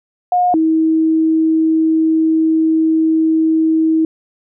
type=tone pair in turn; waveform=sine; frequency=718 / 319.8 Hz; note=F5 / D#4; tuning=+48 / +48 cents; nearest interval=octave + major second; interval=1400 cents; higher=first; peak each=-10 dBFS; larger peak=neither; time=0.32-0.54 / 0.54-4.05 s; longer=second; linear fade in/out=2 ms; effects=none